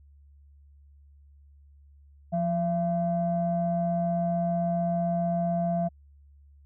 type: tone pair together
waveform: sine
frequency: 174.2 / 678.9 Hz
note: F3 / F5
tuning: -4 / -49 cents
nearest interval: 2 octaves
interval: 2355 cents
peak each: -26 dBFS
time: 2.32-5.89 s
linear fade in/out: 20 ms
effects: tanh soft clip ceiling -17 dBFS + added 71 Hz sine -52 dBFS peak until 6.65 s